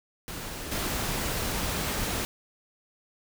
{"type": "noise with level steps", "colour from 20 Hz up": "pink", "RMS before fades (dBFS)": [-37, -30], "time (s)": [0.28, 2.25], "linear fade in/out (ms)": 0, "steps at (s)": 0.71, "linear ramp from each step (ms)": 10, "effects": []}